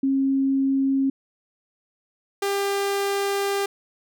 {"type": "tone pair in turn", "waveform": ["sine", "sawtooth"], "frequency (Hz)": [270.5, 398.4], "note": ["C#4", "G4"], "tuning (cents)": [-42, 28], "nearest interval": "perfect fifth", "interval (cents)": 670, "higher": "second", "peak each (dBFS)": -18, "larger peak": "neither", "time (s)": [[0.03, 1.1], [2.42, 3.66]], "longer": "second", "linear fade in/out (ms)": 5, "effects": []}